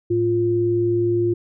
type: tone pair together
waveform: sine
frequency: 110 / 349.2 Hz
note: A2 / F4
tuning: 0 / 0 cents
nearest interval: octave + minor sixth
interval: 2000 cents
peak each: -24 / -17 dBFS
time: 0.1-1.34 s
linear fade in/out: 10 ms
effects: none